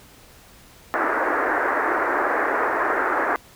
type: band-pass noise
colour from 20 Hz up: white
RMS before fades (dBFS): -22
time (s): 0.94-3.36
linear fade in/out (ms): 0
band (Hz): 280 to 1800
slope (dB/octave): 48
effects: pink hiss -49 dBFS RMS until 3.55 s